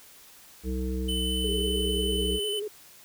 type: harmonic tone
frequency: 63.8 Hz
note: C2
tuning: 43 cents flat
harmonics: 1 / 3 / 5 / 7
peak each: -29 / -34 / -36 / -37 dBFS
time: 0.63-2.4 s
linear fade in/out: 50 ms
type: tone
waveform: square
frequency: 3021 Hz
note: F#7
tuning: 35 cents sharp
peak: -30 dBFS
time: 1.08-2.6 s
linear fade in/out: 10 ms
type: tone with vibrato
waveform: sine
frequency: 415.3 Hz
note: G#4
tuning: in tune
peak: -30 dBFS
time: 1.44-2.68 s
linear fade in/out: 5 ms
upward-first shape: square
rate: 11 Hz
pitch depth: 49 cents each way
effects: white hiss -52 dBFS RMS until 3.04 s